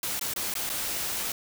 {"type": "noise with dropouts", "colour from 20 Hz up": "white", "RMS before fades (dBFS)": -31, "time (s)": [0.03, 1.32], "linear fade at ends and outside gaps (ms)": 2, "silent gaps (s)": [[0.195, 0.211], [0.337, 0.361], [0.54, 0.553], [0.693, 0.699]], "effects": []}